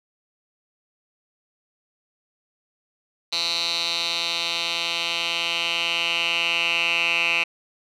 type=tone with band-pass filter sweep; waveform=10% pulse; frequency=169.1 Hz; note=E3; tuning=44 cents sharp; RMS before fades=-24 dBFS; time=3.32-7.44 s; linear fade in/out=10 ms; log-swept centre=4000 to 2600 Hz; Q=5.2; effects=none